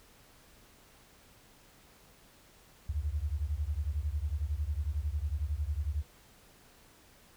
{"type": "beating tone pair", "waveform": "sine", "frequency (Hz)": [69.3, 80.3], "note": ["C#2", "E2"], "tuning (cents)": [0, -45], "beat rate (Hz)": 11, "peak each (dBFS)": [-33, -34], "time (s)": [2.89, 6.03], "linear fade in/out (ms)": 5, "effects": ["pink hiss -60 dBFS RMS until 7.36 s"]}